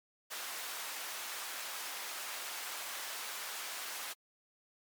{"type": "high-pass noise", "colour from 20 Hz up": "pink", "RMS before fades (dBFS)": -42, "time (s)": [0.3, 4.14], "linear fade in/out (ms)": 20, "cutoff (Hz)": 950, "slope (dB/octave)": 12, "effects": ["MP3 96 kbps"]}